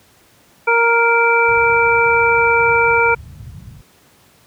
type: harmonic tone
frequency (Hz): 466.2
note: A#4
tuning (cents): 0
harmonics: 1 / 2 / 3 / 5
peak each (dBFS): -16 / -16 / -16 / -16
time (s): 0.67-3.15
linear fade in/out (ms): 10
type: low-pass noise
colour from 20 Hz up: pink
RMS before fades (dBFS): -30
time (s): 1.47-3.81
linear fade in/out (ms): 5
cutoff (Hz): 140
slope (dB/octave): 24
effects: pink hiss -51 dBFS RMS until 4.46 s + high-pass 80 Hz 12 dB/octave